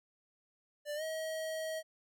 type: tone with pitch glide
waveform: square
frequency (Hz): 590 to 636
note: D5 to D#5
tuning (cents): +8 to +38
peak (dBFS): -37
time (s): 0.85-1.83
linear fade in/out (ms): 50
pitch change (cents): +130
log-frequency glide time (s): 0.95-1.03
effects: none